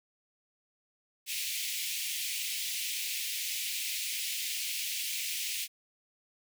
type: high-pass noise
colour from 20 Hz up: pink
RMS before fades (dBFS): -35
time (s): 1.26-5.68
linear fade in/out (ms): 50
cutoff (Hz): 2200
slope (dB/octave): 48
effects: none